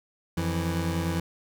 25% pulse tone pair together, 87.4 / 164.81 Hz, F2 / E3, +2 / 0 cents, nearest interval major seventh, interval 1098 cents, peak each -25 dBFS, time 0.37-1.2 s, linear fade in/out 5 ms, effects none

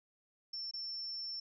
sine tone with dropouts, 5390 Hz, E8, 38 cents sharp, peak -39 dBFS, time 0.53-1.4 s, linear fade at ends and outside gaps 5 ms, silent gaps 0.712-0.736 s, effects none

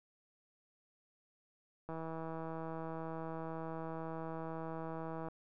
click train, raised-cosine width 1 ms, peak -30 dBFS, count 551, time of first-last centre 1.89-5.285 s, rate 162 Hz, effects none

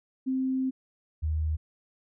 sine tone pair in turn, 261.6 / 77.97 Hz, C4 / D#2, 0 / +4 cents, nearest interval octave + major sixth, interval 2096 cents, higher first, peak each -25 dBFS, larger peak neither, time 0.26-0.71 / 1.22-1.57 s, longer first, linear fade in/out 20 ms, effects none

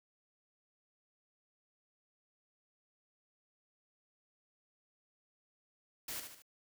white noise with echo, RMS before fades -42 dBFS, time 6.08-6.2 s, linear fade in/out 5 ms, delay 74 ms, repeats 3, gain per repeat -6 dB, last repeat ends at 6.422 s, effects none

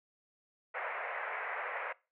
white band-pass noise, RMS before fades -39 dBFS, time 0.74-1.93 s, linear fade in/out 10 ms, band 470 to 2200 Hz, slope 48 dB/octave, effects noise-tail reverb RT60 0.3 s tail -22 dB re dry

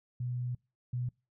sine tone pair in turn, 123.47 / 123.47 Hz, B2 / B2, 0 / 0 cents, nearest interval unison, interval 0 cents, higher neither, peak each -32 / -31 dBFS, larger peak second, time 0.2-0.55 / 0.93-1.09 s, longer first, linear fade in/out 5 ms, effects noise-tail reverb RT60 0.3 s tail -26 dB re dry

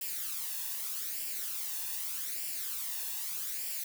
blue noise with flanger, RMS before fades -37 dBFS, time 0.01-3.84 s, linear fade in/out 5 ms, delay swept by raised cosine 0.39 to 1.15 ms, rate 0.82 Hz, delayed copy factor +0.6, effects none

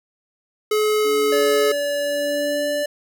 square tone, 426.4 Hz, G#4, 46 cents sharp, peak -17 dBFS, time 0.71-1.72 s, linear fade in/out 5 ms
sine tone with tremolo, 289.2 Hz, D4, 27 cents flat, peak -27 dBFS, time 1.04-2.84 s, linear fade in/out 20 ms, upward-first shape sine, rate 0.87 Hz, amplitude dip 80%
square tone with pitch glide, 575 to 585.7 Hz, D5 to D5, -37 to -5 cents, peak -21 dBFS, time 1.32-2.86 s, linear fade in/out 5 ms, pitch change +32 cents, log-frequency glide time 2.02-2.66 s
effects none

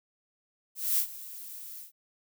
violet noise with ADSR envelope, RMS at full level -25 dBFS, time 0.75-1.92 s, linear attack 230 ms, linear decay 83 ms, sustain -18 dB, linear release 120 ms, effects none

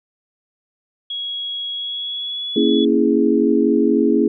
sine tone with pitch glide, 3322 to 3398 Hz, G#7 to G#7, 0 to +39 cents, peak -23 dBFS, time 1.1-2.85 s, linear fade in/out 5 ms, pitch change +39 cents, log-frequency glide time 1.71-2.48 s
sine chord, A# half-diminished seventh, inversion none, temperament equal, 233.1 / 277.2 / 329.6 / 415.3 Hz, A#3 / C#4 / E4 / G#4, 0 / 0 / 0 / 0 cents, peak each -18 dBFS, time 2.56-4.28 s, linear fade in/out 5 ms
effects none

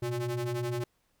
square ring-modulated tone, 118.6 Hz, A#2, 30 cents sharp, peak -28 dBFS, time 0.02-0.84 s, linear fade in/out 5 ms, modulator 243 Hz, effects pink hiss -73 dBFS RMS until 1.2 s

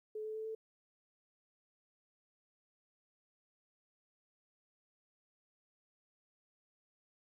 sine tone with pitch steps, 430.5 / 434.2 / 438 / 441.8 Hz, A4 / A4 / A4 / A4, -38 / -23 / -8 / +7 cents, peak -39 dBFS, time 0.15-0.55 s, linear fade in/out 5 ms, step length 100 ms, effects 13-bit

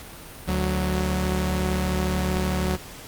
sawtooth tone pair together, 73.42 / 185 Hz, D2 / F#3, 0 / 0 cents, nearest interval octave + major third, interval 1600 cents, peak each -21 dBFS, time 0.47-2.77 s, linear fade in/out 20 ms, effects pink hiss -41 dBFS RMS until 3.07 s + Opus 48 kbps

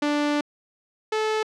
sawtooth tone pair in turn, 293.7 / 434.1 Hz, D4 / A4, 0 / -23 cents, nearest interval perfect fifth, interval 677 cents, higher second, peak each -17 / -18 dBFS, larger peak first, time 0.02-0.41 / 1.12-1.43 s, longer first, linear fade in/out 5 ms, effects low-pass 5000 Hz 12 dB/octave

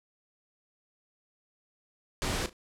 pink noise with echo, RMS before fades -31 dBFS, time 2.22-2.46 s, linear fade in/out 0 ms, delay 35 ms, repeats 2, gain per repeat -14 dB, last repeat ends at 2.53 s, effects low-pass 9000 Hz 12 dB/octave

